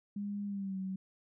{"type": "tone with pitch glide", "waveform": "sine", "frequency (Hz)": [203.3, 189.69], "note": ["G#3", "F#3"], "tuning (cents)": [-37, 43], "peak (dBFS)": -35, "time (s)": [0.16, 0.96], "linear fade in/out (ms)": 5, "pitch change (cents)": -120, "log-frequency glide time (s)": [0.46, 0.78], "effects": []}